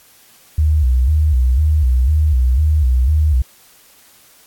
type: tone with vibrato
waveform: sine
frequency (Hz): 69.5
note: C#2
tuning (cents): +5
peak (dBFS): -10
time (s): 0.58-3.42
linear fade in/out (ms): 5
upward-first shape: square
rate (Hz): 2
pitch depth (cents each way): 170
effects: white hiss -48 dBFS RMS until 4.46 s + AAC 64 kbps